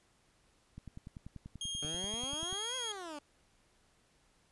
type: click train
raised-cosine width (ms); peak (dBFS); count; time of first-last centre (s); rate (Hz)
5; -34; 19; 0.78-2.528; 10.3
type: tone with pitch glide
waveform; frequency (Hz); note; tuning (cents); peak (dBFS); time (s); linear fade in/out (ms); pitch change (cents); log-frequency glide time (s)
sawtooth; 3237 to 3273; G#7 to G#7; -45 to -26; -34; 1.61-2.92; 2; +19; 1.77-2.8
type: exponential two-way sweep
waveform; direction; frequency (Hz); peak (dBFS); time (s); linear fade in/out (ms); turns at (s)
15% pulse; up then down; 142.6 to 525 to 282.2; -36; 1.82-3.19; 5; 2.76
effects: pink hiss -70 dBFS RMS until 4.51 s + resampled to 24000 Hz